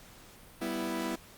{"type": "chord", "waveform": "sawtooth", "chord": "E minor", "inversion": "first", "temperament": "equal", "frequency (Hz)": [196, 246.9, 329.6], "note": ["G3", "B3", "E4"], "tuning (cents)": [0, 0, 0], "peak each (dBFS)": [-35, -33, -31], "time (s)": [0.61, 1.16], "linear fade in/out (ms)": 10, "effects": ["pink hiss -54 dBFS RMS until 1.37 s", "Opus 48 kbps"]}